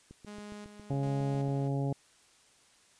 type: click train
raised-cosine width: 3 ms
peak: -36 dBFS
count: 11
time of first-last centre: 0.11-1.484 s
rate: 7.28 Hz
type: tone with tremolo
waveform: sawtooth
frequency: 207.7 Hz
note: G#3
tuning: in tune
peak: -39 dBFS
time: 0.26-1.69 s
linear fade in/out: 20 ms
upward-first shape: square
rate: 1.3 Hz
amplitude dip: 55%
type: harmonic tone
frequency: 138.59 Hz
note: C#3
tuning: in tune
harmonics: 1 / 2 / 3 / 4 / 5 / 6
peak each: -30 / -36 / -40 / -42 / -44 / -46 dBFS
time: 0.9-1.93 s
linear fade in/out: 5 ms
effects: white hiss -63 dBFS RMS until 2.99 s + resampled to 22050 Hz